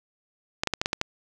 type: clicks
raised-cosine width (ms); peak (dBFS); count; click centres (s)
0.2; -7; 7; 0.635 / 0.673 / 0.737 / 0.815 / 0.859 / 0.931 / 1.014
effects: none